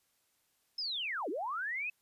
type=linear two-way sweep; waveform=sine; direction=down then up; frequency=5274 to 273.4 to 2602 Hz; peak=-34 dBFS; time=0.78-1.9 s; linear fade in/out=5 ms; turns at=1.29 s; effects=white hiss -75 dBFS RMS until 2.01 s + resampled to 32000 Hz